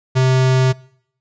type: tone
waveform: square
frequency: 130 Hz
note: C3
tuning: 11 cents flat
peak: -12 dBFS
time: 0.15-0.73 s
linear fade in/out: 20 ms
effects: noise-tail reverb RT60 0.7 s tail -24 dB re dry + resampled to 16000 Hz